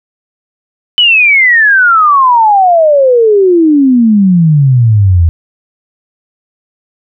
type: exponential sweep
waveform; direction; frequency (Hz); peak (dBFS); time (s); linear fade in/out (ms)
sine; down; 3016 to 80.2; -3; 0.98-5.29; 0
effects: none